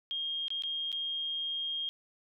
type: tone with dropouts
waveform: sine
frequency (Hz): 3231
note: G#7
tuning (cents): -48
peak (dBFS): -32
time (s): 0.11-1.89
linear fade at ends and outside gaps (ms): 0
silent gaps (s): 0.482-0.504 / 0.622-0.636 / 0.918-0.927
effects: none